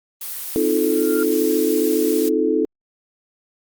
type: noise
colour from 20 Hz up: blue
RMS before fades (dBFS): -29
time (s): 0.21-2.29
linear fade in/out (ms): 5
type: chord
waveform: sine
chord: F dominant seventh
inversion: second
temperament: just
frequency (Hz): 261.9 / 314.3 / 349.2 / 436.5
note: C4 / Eb4 / F4 / A4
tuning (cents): +2 / +18 / 0 / -14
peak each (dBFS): -24 / -20 / -24 / -19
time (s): 0.56-2.65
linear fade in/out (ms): 0
type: tone with exponential growth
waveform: sine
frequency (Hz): 1396.9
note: F6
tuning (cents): 0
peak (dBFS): -24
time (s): 0.77-1.23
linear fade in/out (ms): 0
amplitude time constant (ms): 99
effects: Opus 32 kbps